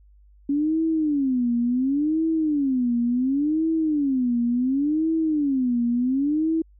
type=tone with vibrato; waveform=sine; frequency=277.2 Hz; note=C#4; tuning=in tune; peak=-19 dBFS; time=0.49-6.62 s; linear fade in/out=5 ms; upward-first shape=sine; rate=0.7 Hz; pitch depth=270 cents each way; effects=added 50 Hz sine -50 dBFS peak until 6.79 s